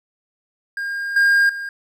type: tone with level steps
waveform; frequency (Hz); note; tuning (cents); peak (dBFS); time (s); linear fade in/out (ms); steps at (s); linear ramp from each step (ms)
triangle; 1613; G6; +49; -21 / -10 / -24; 0.77-1.69; 2; 1.16 / 1.49; 5
effects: none